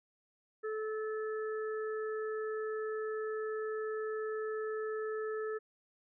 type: harmonic tone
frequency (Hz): 434.3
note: A4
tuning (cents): -23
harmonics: 1 / 3 / 4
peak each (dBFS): -35 / -45 / -47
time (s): 0.63-5.59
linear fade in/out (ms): 20
effects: none